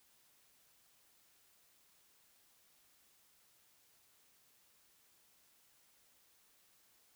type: silence
effects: white hiss -70 dBFS RMS until 7.15 s